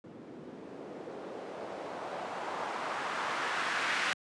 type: noise with low-pass filter sweep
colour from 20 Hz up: blue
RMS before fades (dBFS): -37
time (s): 0.04-4.13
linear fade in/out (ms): 0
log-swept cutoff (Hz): 260 to 1900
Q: 1.4
effects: high-pass 150 Hz 12 dB/octave + resampled to 22050 Hz